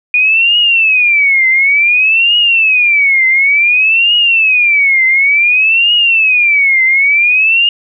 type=tone with vibrato; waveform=sine; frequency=2443 Hz; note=D#7; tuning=32 cents flat; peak=-6 dBFS; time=0.14-7.69 s; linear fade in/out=2 ms; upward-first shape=triangle; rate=0.56 Hz; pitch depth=300 cents each way; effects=none